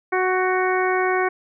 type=harmonic tone with a mistuned harmonic; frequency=370 Hz; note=F#4; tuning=in tune; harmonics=1 / 2 / 3 / 4 / 5 / 6; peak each=-21 / -24 / -26 / -27 / -28 / -29 dBFS; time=0.12-1.29 s; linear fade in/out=10 ms; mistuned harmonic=4; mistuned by=+16 cents; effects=none